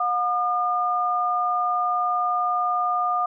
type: tone pair together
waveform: sine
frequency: 720 / 1210.9 Hz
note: F#5 / D#6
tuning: -47 / -47 cents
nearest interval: major sixth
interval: 900 cents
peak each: -24 / -22 dBFS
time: 0-3.26 s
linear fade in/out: 5 ms
effects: none